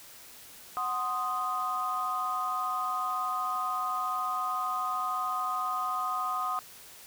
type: chord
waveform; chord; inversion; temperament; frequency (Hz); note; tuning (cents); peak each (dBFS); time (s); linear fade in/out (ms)
sine; C diminished; second; equal; 740 / 1046.5 / 1244.5; Gb5 / C6 / Eb6; 0 / 0 / 0; -35 / -34 / -30; 0.77-6.59; 0
effects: tanh soft clip ceiling -20 dBFS + white hiss -50 dBFS RMS until 7.06 s